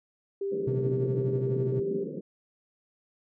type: tone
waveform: sine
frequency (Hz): 395.4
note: G4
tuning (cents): +15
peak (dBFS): -28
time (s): 0.41-2.04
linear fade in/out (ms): 5
type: band-pass noise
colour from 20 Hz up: pink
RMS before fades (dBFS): -36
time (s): 0.51-2.21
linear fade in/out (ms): 10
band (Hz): 150 to 520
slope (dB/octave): 96
type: tone with tremolo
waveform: triangle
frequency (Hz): 128.5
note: C3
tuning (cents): -31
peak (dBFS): -23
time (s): 0.67-1.8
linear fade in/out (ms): 5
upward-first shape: triangle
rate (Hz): 12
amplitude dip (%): 65
effects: none